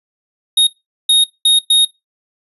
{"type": "tone bursts at uneven times", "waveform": "square", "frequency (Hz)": 3729, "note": "A#7", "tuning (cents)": 0, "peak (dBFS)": -8, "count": 4, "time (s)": [[0.57, 0.67], [1.09, 1.24], [1.45, 1.59], [1.7, 1.85]], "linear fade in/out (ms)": 5, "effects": ["noise-tail reverb RT60 0.2 s tail -23 dB re dry", "resampled to 32000 Hz"]}